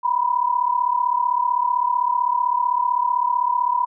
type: tone pair together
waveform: sine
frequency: 965.3 / 1001 Hz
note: B5 / B5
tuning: -40 / +23 cents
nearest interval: minor second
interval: 63 cents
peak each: -20 dBFS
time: 0.03-3.86 s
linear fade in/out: 20 ms
effects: none